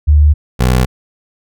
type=tone pair in turn; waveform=sine / 20% pulse; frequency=74.4 / 62.74 Hz; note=D2 / B1; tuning=+23 / +28 cents; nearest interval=minor third; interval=295 cents; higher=first; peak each=-4 dBFS; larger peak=neither; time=0.07-0.34 / 0.59-0.86 s; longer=neither; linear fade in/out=20 ms; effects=none